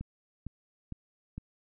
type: click train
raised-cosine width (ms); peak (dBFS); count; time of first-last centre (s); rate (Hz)
5; -26; 4; 0.01-1.38; 2.19
effects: none